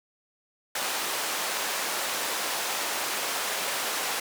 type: band-pass noise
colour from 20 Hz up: pink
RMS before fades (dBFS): -30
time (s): 0.75-4.2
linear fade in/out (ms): 5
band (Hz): 610 to 16000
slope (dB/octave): 12
effects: none